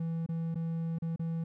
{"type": "tone with dropouts", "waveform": "triangle", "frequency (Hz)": 164.81, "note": "E3", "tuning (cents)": 0, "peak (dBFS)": -29, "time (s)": [0, 1.44], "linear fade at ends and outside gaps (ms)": 5, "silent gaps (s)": [[0.263, 0.289], [0.545, 0.555], [0.986, 1.021], [1.161, 1.194]], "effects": []}